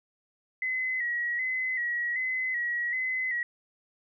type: tone with vibrato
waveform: sine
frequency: 1972 Hz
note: B6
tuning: 3 cents flat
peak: -27 dBFS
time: 0.62-3.43 s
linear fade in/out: 2 ms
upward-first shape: square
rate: 1.3 Hz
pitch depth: 53 cents each way
effects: none